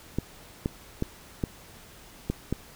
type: clicks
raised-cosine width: 3 ms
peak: -13 dBFS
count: 6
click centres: 0.186 / 0.659 / 1.024 / 1.438 / 2.3 / 2.526 s
effects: pink hiss -50 dBFS RMS until 2.75 s